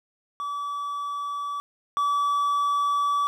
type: tone pair in turn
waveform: triangle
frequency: 1149 / 1149 Hz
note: D6 / D6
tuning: -38 / -38 cents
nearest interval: unison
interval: 0 cents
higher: neither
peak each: -26 / -19 dBFS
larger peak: second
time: 0.4-1.6 / 1.97-3.27 s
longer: second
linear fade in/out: 0 ms
effects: none